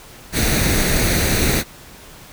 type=noise with comb filter; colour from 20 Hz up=pink; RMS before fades=-17 dBFS; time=0.32-1.64 s; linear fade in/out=50 ms; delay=0.48 ms; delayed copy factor=+0.55; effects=pink hiss -41 dBFS RMS until 2.32 s